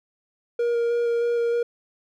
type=tone with vibrato; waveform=triangle; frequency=471.6 Hz; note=A#4; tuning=20 cents sharp; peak=-18 dBFS; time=0.59-1.63 s; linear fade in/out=5 ms; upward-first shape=square; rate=3.2 Hz; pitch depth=9 cents each way; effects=none